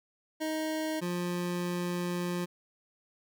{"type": "tone pair in turn", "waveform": "25% pulse", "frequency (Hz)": [313.6, 176.4], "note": ["D#4", "F3"], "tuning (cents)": [14, 18], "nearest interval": "minor seventh", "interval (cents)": 996, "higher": "first", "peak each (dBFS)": -27, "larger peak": "neither", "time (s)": [[0.4, 1.01], [1.01, 2.46]], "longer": "second", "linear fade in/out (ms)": 20, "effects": []}